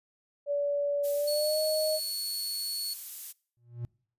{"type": "tone with pitch glide", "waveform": "sine", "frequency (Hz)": [574, 622.3], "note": ["D5", "D#5"], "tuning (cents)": [-40, 0], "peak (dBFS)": -26, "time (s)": [0.46, 2], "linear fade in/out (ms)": 50, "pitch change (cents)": 140, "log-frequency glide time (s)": [1.13, 1.6]}
{"type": "noise", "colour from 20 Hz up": "violet", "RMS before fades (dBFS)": -38, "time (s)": [1.03, 3.33], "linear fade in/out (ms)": 20}
{"type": "tone", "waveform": "sawtooth", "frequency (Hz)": 4400, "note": "C#8", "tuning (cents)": -14, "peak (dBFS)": -29, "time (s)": [1.27, 2.94], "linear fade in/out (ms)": 10}
{"type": "tone with exponential growth", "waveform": "triangle", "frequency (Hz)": 119.5, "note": "A#2", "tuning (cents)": 43, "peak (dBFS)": -28, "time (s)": [3.57, 3.85], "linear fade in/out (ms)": 0, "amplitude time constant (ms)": 60}
{"effects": ["noise-tail reverb RT60 0.5 s tail -25 dB re dry", "resampled to 32000 Hz"]}